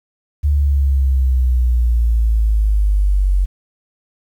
sine exponential sweep, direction down, 73.42 to 46.25 Hz, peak -11 dBFS, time 0.43-3.46 s, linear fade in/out 20 ms, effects 8-bit

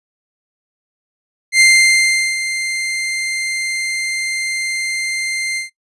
sawtooth tone with ADSR envelope, 2093 Hz, C7, in tune, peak -3 dBFS, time 1.52-5.7 s, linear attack 82 ms, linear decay 760 ms, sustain -12 dB, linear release 130 ms, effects noise-tail reverb RT60 0.1 s tail -17 dB re dry + resampled to 24000 Hz

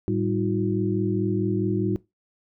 sine tone cluster, 108.5 / 194.2 / 316.9 / 361.7 Hz, A2 / G3 / D#4 / F#4, -24 / -16 / +32 / -39 cents, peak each -27 dBFS, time 0.08-1.96 s, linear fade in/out 0 ms, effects noise-tail reverb RT60 0.2 s tail -20 dB re dry

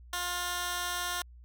15% pulse tone with high-pass filter, 354.3 Hz, F4, 25 cents sharp, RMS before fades -34 dBFS, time 0.13-1.22 s, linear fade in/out 2 ms, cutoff 1200 Hz, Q 0.52, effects added 60 Hz sine -49 dBFS peak until 1.44 s

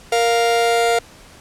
45% pulse tone pair together, 466.2 / 699.4 Hz, A#4 / F5, 0 / +2 cents, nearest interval perfect fifth, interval 702 cents, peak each -17 dBFS, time 0.12-0.99 s, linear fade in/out 5 ms, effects pink hiss -44 dBFS RMS until 1.4 s + low-pass 10000 Hz 12 dB/octave

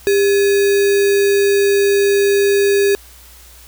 sine tone with sample-and-hold, 400.3 Hz, G4, 36 cents sharp, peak -10 dBFS, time 0.07-2.95 s, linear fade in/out 0 ms, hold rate 2100 Hz, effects added 60 Hz sine -43 dBFS peak until 3.67 s + white hiss -43 dBFS RMS until 3.67 s

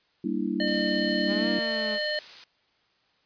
sine chord, E half-diminished seventh, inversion first, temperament equal with one note detuned, 196 / 233.1 / 292.5 / 329.6 Hz, G3 / Bb3 / D4 / E4, 0 / 0 / -7 / 0 cents, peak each -31 dBFS, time 0.24-1.59 s, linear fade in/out 5 ms
harmonic tone, 605 Hz, D#5, 49 cents flat, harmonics 1 / 3 / 5 / 7, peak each -30 / -31 / -36 / -32 dBFS, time 0.6-2.19 s, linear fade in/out 2 ms
blue noise, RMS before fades -38 dBFS, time 0.67-2.44 s, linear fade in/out 2 ms
sawtooth exponential two-way sweep, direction up then down, 193.2 to 235 to 211.7 Hz, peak -29 dBFS, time 1.26-1.99 s, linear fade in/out 50 ms, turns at 1.49 s
effects white hiss -67 dBFS RMS until 3.25 s + resampled to 11025 Hz

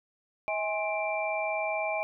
sine tone cluster, 641 / 825 / 1061 / 2354 Hz, E5 / G#5 / C6 / D7, -49 / -12 / +24 / +3 cents, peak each -31 / -34 / -40 / -33 dBFS, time 0.48-2.03 s, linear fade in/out 0 ms, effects none

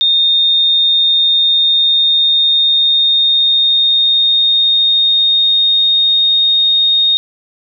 sine tone with pitch glide, 3666 to 3706 Hz, A#7 to A#7, -30 to -11 cents, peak -8 dBFS, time 0.01-7.17 s, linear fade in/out 0 ms, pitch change +19 cents, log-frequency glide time 1.37-6.4 s, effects none

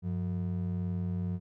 triangle ring-modulated tone, 136.9 Hz, C#3, 21 cents flat, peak -25 dBFS, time 0.02-1.4 s, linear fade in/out 50 ms, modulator 41 Hz, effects none

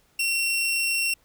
sawtooth tone, 2727 Hz, F7, 42 cents flat, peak -19 dBFS, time 0.19-1.14 s, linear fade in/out 5 ms, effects pink hiss -63 dBFS RMS until 1.24 s

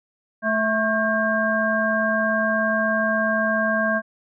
harmonic tone with a mistuned harmonic, 218.2 Hz, A3, 14 cents flat, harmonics 1 / 3 / 5 / 7, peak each -25 / -23 / -28 / -22 dBFS, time 0.42-4.02 s, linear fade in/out 50 ms, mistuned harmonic 7, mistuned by +79 cents, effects none

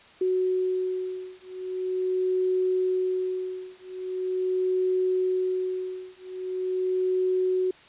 sine beating tone pair, 370 / 370.42 Hz, F#4 / F#4, 0 / +2 cents, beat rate 0.42 Hz, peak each -27 dBFS, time 0.21-7.71 s, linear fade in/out 5 ms, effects white hiss -52 dBFS RMS until 7.88 s + resampled to 8000 Hz

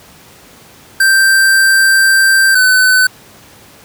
square tone pair in turn, 1568 / 1511.9 Hz, G6 / F#6, 0 / +37 cents, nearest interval minor second, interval 63 cents, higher first, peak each -7 dBFS, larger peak neither, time 1-2.55 / 2.55-3.07 s, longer first, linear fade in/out 5 ms, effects pink hiss -40 dBFS RMS until 3.84 s + high-pass 80 Hz 12 dB/octave

